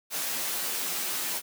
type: noise with comb filter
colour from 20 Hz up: white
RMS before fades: -31 dBFS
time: 0.1-1.42 s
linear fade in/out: 50 ms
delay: 11 ms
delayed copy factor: +0.65
effects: high-pass 200 Hz 12 dB/octave